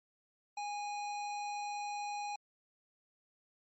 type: tone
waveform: square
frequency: 824 Hz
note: G#5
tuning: 14 cents flat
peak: -38 dBFS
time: 0.57-2.36 s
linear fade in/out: 5 ms
effects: MP3 32 kbps